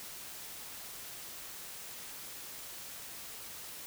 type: silence
effects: white hiss -46 dBFS RMS until 3.86 s